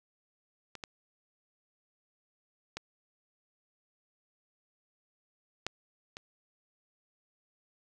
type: clicks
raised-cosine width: 0.2 ms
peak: -26 / -22 / -20 / -15 / -25 dBFS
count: 5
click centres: 0.753 / 0.838 / 2.77 / 5.666 / 6.169 s
effects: none